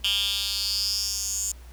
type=tone with high-pass filter sweep; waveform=10% pulse; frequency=200 Hz; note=G3; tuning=35 cents sharp; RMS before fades=-27 dBFS; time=0.04-1.52 s; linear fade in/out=5 ms; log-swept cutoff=3100 to 7200 Hz; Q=5.9; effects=added 60 Hz sine -42 dBFS peak until 1.72 s + pink hiss -54 dBFS RMS until 1.72 s